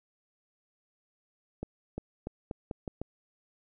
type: accelerating click train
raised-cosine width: 2 ms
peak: -22 dBFS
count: 7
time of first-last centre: 1.63-3.016 s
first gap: 350 ms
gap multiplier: 0.83
effects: none